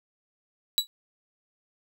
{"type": "tone with exponential decay", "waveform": "40% pulse", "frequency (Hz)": 3922, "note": "B7", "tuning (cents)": -13, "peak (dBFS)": -15, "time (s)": [0.78, 0.87], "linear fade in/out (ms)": 0, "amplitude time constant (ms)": 19, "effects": []}